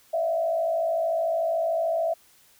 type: tone with frequency modulation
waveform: sine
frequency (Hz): 659.3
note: E5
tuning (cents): 0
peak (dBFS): -22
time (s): 0.13-2.14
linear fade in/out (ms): 10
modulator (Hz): 53.5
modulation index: 0.74
effects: white hiss -58 dBFS RMS until 2.59 s